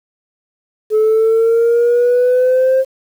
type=exponential sweep; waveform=sine; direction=up; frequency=429 to 530 Hz; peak=-7 dBFS; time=0.9-2.85 s; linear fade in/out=50 ms; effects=tanh soft clip ceiling -7 dBFS + 7-bit